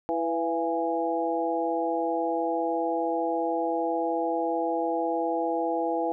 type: harmonic tone with a mistuned harmonic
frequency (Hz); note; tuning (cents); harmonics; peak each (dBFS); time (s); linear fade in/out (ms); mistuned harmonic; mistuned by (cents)
165.3; E3; +5; 2 / 3 / 4 / 5; -30 / -30 / -30 / -30; 0.09-6.12; 0; 4; +40
effects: none